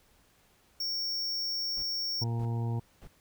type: tone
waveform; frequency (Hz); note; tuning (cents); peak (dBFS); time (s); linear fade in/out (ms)
square; 5490; F8; -31; -31; 0.8-2.24; 5
type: noise bursts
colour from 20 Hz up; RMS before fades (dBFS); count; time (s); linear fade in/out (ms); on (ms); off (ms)
brown; -47; 3; 1.77-3.072; 0; 54; 570
type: harmonic tone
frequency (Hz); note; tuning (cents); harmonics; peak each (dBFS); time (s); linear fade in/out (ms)
116.54; A#2; 0; 1 / 2 / 3 / 4 / 6 / 7 / 8; -29 / -40 / -44 / -46 / -50 / -49 / -47; 2.21-2.8; 10
effects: pink hiss -65 dBFS RMS until 3.2 s